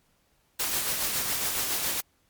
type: noise with tremolo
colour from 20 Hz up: white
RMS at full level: -27 dBFS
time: 0.59-2.01 s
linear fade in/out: 10 ms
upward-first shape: sine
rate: 7.2 Hz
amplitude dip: 35%
effects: pink hiss -68 dBFS RMS until 2.29 s + MP3 96 kbps